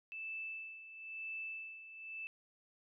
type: tone with tremolo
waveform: sine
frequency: 2637 Hz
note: E7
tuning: in tune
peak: -40 dBFS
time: 0.12-2.27 s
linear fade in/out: 0 ms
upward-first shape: sine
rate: 1 Hz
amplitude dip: 70%
effects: none